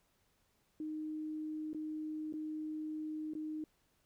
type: tone with dropouts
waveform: sine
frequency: 309.3 Hz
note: D#4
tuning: 10 cents flat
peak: -38 dBFS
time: 0.8-3.64 s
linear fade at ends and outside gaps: 2 ms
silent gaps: 1.732-1.746 / 2.326-2.337 / 3.336-3.351 s
effects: pink hiss -75 dBFS RMS until 4.05 s